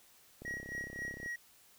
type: click train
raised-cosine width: 2 ms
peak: -34 dBFS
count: 29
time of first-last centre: 0.42-1.261 s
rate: 33.3 Hz
type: tone with tremolo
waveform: triangle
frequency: 1903 Hz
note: A#6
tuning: 35 cents sharp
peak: -35 dBFS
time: 0.45-1.36 s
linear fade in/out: 5 ms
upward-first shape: sine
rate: 3.8 Hz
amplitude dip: 75%
effects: white hiss -63 dBFS RMS until 1.78 s